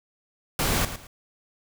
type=noise with echo; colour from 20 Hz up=pink; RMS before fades=-24 dBFS; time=0.59-0.85 s; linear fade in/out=2 ms; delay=110 ms; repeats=2; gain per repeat=-11 dB; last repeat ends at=1.07 s; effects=none